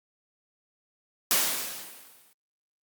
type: noise with exponential decay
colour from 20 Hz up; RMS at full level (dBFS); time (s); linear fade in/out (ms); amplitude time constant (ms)
white; -21; 1.31-2.33; 1; 220
effects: high-pass 200 Hz 12 dB/octave + Opus 48 kbps